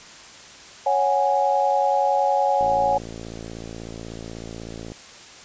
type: chord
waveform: sine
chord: C# suspended fourth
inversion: none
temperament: equal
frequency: 554.4 / 740 / 830.6 Hz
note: C#5 / F#5 / G#5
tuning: 0 / 0 / 0 cents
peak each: -22 / -23 / -20 dBFS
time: 0.86-2.98 s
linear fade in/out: 5 ms
type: click train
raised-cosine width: 2 ms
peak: -22 dBFS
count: 131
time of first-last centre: 2.61-4.919 s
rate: 56.3 Hz
effects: white hiss -43 dBFS RMS until 5.44 s + resampled to 16000 Hz